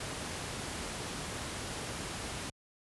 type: low-pass noise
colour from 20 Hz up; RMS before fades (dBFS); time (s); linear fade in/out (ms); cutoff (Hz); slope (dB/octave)
pink; -39; 0-2.5; 5; 11000; 96
effects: high-pass 60 Hz 12 dB/octave